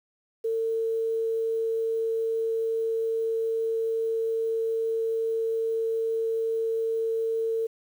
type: tone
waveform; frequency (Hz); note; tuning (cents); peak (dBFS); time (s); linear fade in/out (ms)
sine; 451.2; A4; +44; -24; 0.44-7.67; 10
effects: 9-bit